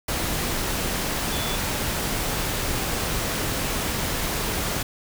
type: tone in noise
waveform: sine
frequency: 3457 Hz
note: A7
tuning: 31 cents flat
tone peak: -33 dBFS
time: 1.32-1.56 s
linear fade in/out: 5 ms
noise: pink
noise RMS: -26 dBFS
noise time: 0.08-4.83 s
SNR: -10 dB
effects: none